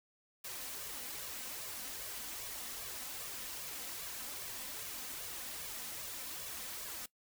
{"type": "noise with flanger", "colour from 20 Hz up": "white", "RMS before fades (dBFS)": -44, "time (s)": [0.44, 7.06], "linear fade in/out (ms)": 5, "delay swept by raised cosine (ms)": [1.7, 4], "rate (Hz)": 2.5, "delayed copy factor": 0.6, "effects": ["noise-tail reverb RT60 0.1 s tail -20 dB re dry"]}